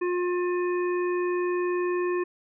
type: harmonic tone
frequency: 356.2 Hz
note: F4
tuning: 34 cents sharp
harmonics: 1 / 3 / 5 / 7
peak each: -24 / -34 / -38 / -41 dBFS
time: 0.01-2.24 s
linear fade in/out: 10 ms
effects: none